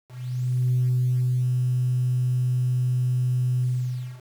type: tone with ADSR envelope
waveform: sine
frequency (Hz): 125.5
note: B2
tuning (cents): +28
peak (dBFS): -17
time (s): 0.08-4.22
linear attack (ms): 630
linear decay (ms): 730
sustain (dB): -2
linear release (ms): 590
effects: tanh soft clip ceiling -15 dBFS + 8-bit